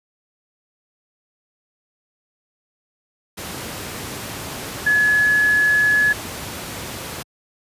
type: tone in noise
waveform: sine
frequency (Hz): 1700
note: G#6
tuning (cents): +40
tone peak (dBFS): -13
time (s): 4.86-6.13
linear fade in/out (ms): 10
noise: pink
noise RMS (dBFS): -30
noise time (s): 3.37-7.23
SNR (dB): +14
effects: high-pass 80 Hz 12 dB/octave + resampled to 32000 Hz